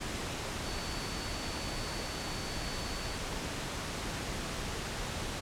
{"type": "tone in noise", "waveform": "sine", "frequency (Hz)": 4500, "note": "C#8", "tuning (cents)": 25, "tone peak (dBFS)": -45, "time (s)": [0.64, 3.17], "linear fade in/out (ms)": 20, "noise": "pink", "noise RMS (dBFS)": -37, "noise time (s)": [0, 5.41], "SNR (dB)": -11, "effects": ["low-pass 8000 Hz 12 dB/octave"]}